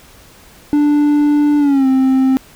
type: tone with pitch glide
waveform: triangle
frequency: 293.9 to 263.4 Hz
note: D4 to C4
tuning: +1 to +12 cents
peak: -7 dBFS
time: 0.73-2.37 s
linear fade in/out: 0 ms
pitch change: -189 cents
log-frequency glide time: 1.58-1.87 s
effects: pink hiss -43 dBFS RMS until 2.55 s